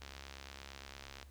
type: click train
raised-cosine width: 0.2 ms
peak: -30 dBFS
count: 84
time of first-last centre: 0.02-1.228 s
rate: 68.7 Hz
effects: added 69 Hz sine -54 dBFS peak until 1.3 s + pink hiss -66 dBFS RMS until 1.3 s